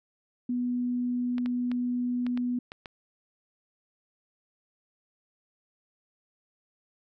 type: tone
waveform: sine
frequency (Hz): 245.8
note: B3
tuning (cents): -8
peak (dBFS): -26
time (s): 0.49-2.59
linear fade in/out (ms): 5
type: clicks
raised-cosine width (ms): 0.3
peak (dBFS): -24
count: 7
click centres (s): 1.382 / 1.46 / 1.716 / 2.266 / 2.375 / 2.719 / 2.858
effects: none